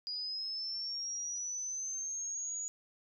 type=linear sweep; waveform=sine; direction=up; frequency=4873 to 6840 Hz; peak=-36 dBFS; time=0.07-2.68 s; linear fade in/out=0 ms; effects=none